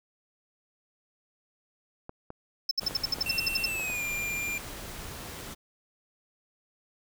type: clicks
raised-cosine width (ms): 1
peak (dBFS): -26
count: 7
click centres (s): 2.094 / 2.304 / 2.833 / 2.909 / 3.185 / 3.797 / 3.9
type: tone bursts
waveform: triangle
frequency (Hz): 5274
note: E8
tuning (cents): 0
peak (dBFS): -22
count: 12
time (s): 2.69-3.658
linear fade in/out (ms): 5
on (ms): 22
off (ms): 64
type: noise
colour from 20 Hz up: pink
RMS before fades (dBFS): -41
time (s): 2.8-5.55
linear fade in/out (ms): 20
type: tone with pitch glide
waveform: square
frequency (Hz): 2700 to 2392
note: E7 to D7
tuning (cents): +41 to +31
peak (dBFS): -31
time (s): 3.26-4.58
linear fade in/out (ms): 2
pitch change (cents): -210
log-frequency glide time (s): 3.67-4.03
effects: none